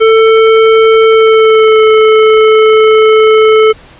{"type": "tone with pitch glide", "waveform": "square", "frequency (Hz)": [444.7, 436.1], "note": ["A4", "A4"], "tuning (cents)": [18, -15], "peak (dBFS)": -3, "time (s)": [0, 3.73], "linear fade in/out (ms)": 20, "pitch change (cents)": -33, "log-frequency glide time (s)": [1.08, 1.83], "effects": ["pink hiss -37 dBFS RMS until 3.99 s", "resampled to 8000 Hz"]}